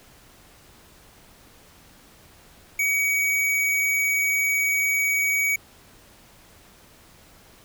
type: tone with hard clipping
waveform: sine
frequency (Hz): 2259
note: C#7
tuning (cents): +32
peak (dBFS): -21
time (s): 2.79-5.56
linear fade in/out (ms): 5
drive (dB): 18
effects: pink hiss -52 dBFS RMS until 7.64 s